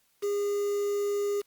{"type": "tone with quantisation", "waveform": "triangle", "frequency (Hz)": 407.2, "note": "G#4", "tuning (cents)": -34, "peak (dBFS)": -24, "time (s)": [0.22, 1.42], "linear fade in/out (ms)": 20, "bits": 7, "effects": ["white hiss -69 dBFS RMS until 1.46 s", "Opus 48 kbps"]}